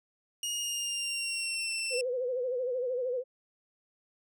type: tone with pitch glide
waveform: 20% pulse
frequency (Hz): 2862 to 2686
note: F7 to E7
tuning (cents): +42 to +32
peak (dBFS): -26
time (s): 0.43-2.01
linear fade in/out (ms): 2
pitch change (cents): -110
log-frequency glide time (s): 0.53-1.72
type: tone with vibrato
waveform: sine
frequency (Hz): 502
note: B4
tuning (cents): +28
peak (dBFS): -29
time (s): 1.9-3.24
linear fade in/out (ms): 50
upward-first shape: sine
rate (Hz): 13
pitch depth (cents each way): 77
effects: none